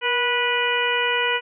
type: harmonic tone with a mistuned harmonic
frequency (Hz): 490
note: B4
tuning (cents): -14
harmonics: 1 / 2 / 3 / 4 / 5 / 6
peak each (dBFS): -26 / -26 / -26 / -26 / -26 / -26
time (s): 0.01-1.41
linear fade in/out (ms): 50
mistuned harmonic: 1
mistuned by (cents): -40
effects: none